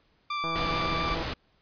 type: tone with vibrato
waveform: sawtooth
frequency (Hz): 1174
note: D6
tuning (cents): -1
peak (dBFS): -25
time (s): 0.3-1.15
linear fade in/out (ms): 5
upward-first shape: square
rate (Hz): 7.1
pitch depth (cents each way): 10
type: click train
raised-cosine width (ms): 1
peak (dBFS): -23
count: 130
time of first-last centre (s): 0.44-1.227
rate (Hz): 164
type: noise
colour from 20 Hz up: pink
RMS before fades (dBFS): -32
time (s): 0.55-1.34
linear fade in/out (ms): 10
effects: pink hiss -67 dBFS RMS until 1.61 s + resampled to 11025 Hz